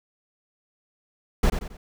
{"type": "noise with echo", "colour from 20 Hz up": "brown", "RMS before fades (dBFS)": -18, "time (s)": [1.43, 1.5], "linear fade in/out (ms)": 5, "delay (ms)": 90, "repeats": 3, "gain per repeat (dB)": -8, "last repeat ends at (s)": 1.77, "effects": []}